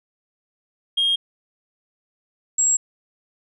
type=tone pair in turn; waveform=sine; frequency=3239 / 7615 Hz; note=G#7 / A#8; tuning=-44 / +36 cents; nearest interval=octave + minor third; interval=1480 cents; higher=second; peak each=-15 / -13 dBFS; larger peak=second; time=0.97-1.16 / 2.58-2.77 s; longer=neither; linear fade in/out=10 ms; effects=tanh soft clip ceiling -14 dBFS